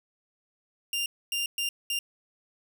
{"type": "tone bursts at uneven times", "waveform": "sawtooth", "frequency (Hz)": 2794, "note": "F7", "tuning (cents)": 0, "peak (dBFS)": -24, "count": 4, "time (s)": [[0.93, 1.06], [1.32, 1.46], [1.58, 1.69], [1.9, 1.99]], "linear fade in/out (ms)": 2, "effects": []}